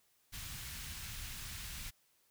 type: band-stop noise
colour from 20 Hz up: pink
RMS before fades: -45 dBFS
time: 0.32-1.91 s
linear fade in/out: 20 ms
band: 120 to 1800 Hz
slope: 12 dB/octave
effects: white hiss -73 dBFS RMS until 2.3 s